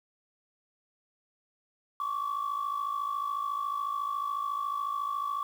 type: tone pair together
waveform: sine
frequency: 1097 / 1151 Hz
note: C#6 / D6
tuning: -18 / -35 cents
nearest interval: minor second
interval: 83 cents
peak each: -33 / -30 dBFS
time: 2-5.43 s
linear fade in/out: 2 ms
effects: tanh soft clip ceiling -25 dBFS + 9-bit